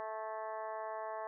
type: harmonic tone with a mistuned harmonic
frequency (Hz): 218.4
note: A3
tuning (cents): -13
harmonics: 2 / 3 / 4 / 5 / 6 / 7 / 8 / 9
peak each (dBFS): -49 / -42 / -44 / -46 / -56 / -59 / -54 / -61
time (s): 0-1.27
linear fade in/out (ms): 0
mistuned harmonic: 7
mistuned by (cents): +38
effects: none